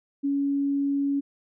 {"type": "tone", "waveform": "sine", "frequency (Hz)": 280.3, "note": "C#4", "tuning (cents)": 19, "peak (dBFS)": -22, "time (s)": [0.23, 1.21], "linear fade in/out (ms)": 20, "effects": []}